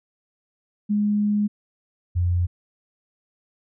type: tone pair in turn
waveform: sine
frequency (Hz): 207.7 / 88.14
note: G#3 / F2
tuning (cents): 0 / +16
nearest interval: octave + minor third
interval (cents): 1484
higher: first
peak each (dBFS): -18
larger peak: neither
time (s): 0.89-1.48 / 2.15-2.47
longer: first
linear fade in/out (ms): 20
effects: none